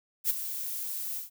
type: noise with ADSR envelope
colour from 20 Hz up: violet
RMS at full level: -24 dBFS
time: 0.24-1.3 s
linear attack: 59 ms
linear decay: 17 ms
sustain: -11 dB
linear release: 130 ms
effects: none